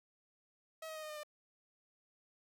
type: tone with pitch steps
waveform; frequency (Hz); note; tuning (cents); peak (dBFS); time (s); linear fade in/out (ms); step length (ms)
sawtooth; 640 / 631.6 / 623.2 / 615 / 606.9 / 598.9; D#5 / D#5 / D#5 / D#5 / D#5 / D5; +49 / +26 / +3 / -20 / -43 / +34; -40; 0.82-1.234; 5; 69
effects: none